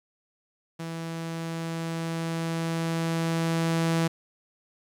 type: tone with level ramp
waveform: sawtooth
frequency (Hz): 164.81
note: E3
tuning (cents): 0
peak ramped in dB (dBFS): -29 to -18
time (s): 0.79-4.08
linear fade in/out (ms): 10
effects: low-pass 11000 Hz 12 dB/octave + 10-bit